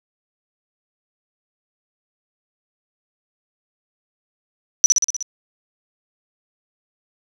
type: tone with echo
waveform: sine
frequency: 5920 Hz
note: F#8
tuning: in tune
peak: -6 dBFS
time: 4.84-4.86 s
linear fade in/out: 0 ms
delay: 61 ms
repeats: 6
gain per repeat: -3 dB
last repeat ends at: 5.226 s
effects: none